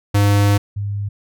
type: tone pair in turn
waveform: square / sine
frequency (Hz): 101.6 / 101.6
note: G#2 / G#2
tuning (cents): -38 / -38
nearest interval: unison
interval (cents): 0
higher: neither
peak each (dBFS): -12 / -20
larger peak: first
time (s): 0.14-0.58 / 0.76-1.09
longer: first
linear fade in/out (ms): 10
effects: none